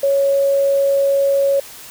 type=tone; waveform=sine; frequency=554.4 Hz; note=C#5; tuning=in tune; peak=-12 dBFS; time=0.03-1.6 s; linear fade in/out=5 ms; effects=white hiss -37 dBFS RMS until 1.9 s